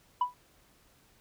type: tone with exponential decay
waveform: sine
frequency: 987.8 Hz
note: B5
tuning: in tune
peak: -19 dBFS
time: 0.21-0.34 s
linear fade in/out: 5 ms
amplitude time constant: 27 ms
effects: tanh soft clip ceiling -21 dBFS + pink hiss -64 dBFS RMS until 1.2 s